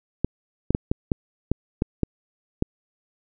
clicks, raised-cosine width 3 ms, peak -7 dBFS, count 9, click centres 0.246 / 0.706 / 0.749 / 0.915 / 1.118 / 1.516 / 1.821 / 2.033 / 2.624 s, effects none

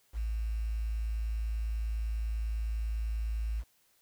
sine tone with quantisation, 55 Hz, A1, in tune, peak -30 dBFS, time 0.13-3.64 s, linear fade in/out 50 ms, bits 9, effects white hiss -69 dBFS RMS until 4.01 s

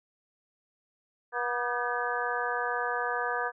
harmonic tone with a mistuned harmonic, 242.2 Hz, B3, 34 cents flat, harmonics 2 / 3 / 4 / 5 / 6 / 7, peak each -35 / -35 / -35 / -35 / -35 / -35 dBFS, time 1.32-3.52 s, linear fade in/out 50 ms, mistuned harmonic 6, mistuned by +95 cents, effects none

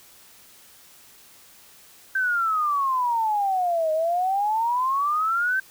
sine exponential two-way sweep, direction down then up, 1568 to 620 to 1568 Hz, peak -20 dBFS, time 2.15-5.6 s, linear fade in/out 5 ms, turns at 3.92 s, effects white hiss -51 dBFS RMS until 5.7 s

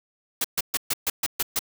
white noise bursts, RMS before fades -24 dBFS, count 8, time 0.41-1.592 s, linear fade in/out 5 ms, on 34 ms, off 130 ms, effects none

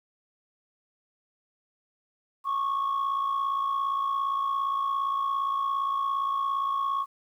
sine tone pair together, 1098 / 1155.4 Hz, C#6 / D6, -17 / -29 cents, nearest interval minor second, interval 88 cents, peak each -24 / -31 dBFS, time 2.44-7.06 s, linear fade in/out 50 ms, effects tanh soft clip ceiling -22 dBFS + 10-bit

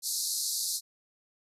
pink band-pass noise, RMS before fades -32 dBFS, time 0.02-0.81 s, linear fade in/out 50 ms, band 4000 to 13000 Hz, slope 96 dB/octave, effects none

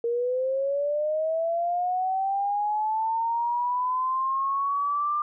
sine linear sweep, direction up, 463.7 to 1196 Hz, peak -23 dBFS, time 0.04-5.22 s, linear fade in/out 2 ms, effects none

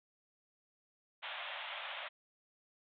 white band-pass noise, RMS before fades -44 dBFS, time 1.22-2.09 s, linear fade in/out 20 ms, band 550 to 3600 Hz, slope 96 dB/octave, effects none

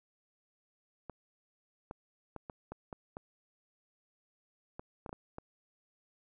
clicks, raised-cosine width 1 ms, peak -28 dBFS, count 12, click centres 1.097 / 1.911 / 2.363 / 2.498 / 2.72 / 2.928 / 3.169 / 4.795 / 5.062 / 5.093 / 5.129 / 5.384 s, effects none

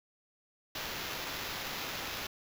white noise with sample-and-hold, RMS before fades -39 dBFS, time 0.75-2.27 s, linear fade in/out 5 ms, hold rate 8820 Hz, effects none

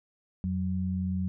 sine tone pair together, 87.78 / 186 Hz, F2 / F#3, +9 / +9 cents, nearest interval octave + minor second, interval 1300 cents, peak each -31 / -29 dBFS, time 0.44-1.28 s, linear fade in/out 0 ms, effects none

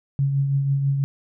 sine tone with tremolo, 138.6 Hz, C#3, in tune, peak -16 dBFS, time 0.19-1.04 s, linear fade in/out 0 ms, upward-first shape triangle, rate 6.1 Hz, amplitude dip 45%, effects none

